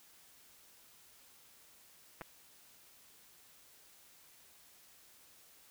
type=clicks; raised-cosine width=0.5 ms; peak=-29 dBFS; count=2; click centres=2.211 / 2.217 s; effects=white hiss -62 dBFS RMS until 5.7 s